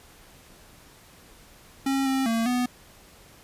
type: tone with pitch steps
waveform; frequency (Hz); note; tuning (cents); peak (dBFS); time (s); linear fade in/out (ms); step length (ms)
square; 271.1 / 266.5 / 227.7 / 247.5; C#4 / C4 / A#3 / B3; -38 / +32 / -40 / +4; -23; 1.86-2.66; 5; 200
effects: pink hiss -52 dBFS RMS until 3.43 s + resampled to 32000 Hz